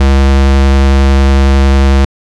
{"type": "tone with vibrato", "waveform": "square", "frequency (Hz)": 68, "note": "C#2", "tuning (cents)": -33, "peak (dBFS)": -5, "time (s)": [0, 2.05], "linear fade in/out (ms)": 5, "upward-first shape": "triangle", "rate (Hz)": 11, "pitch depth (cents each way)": 10, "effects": ["low-pass 6000 Hz 12 dB/octave"]}